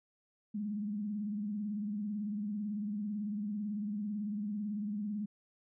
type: tone with vibrato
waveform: sine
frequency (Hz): 207.7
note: G#3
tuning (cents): 0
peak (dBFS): -34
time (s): 0.54-5.26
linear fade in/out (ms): 10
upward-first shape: sine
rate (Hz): 18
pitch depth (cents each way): 75
effects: none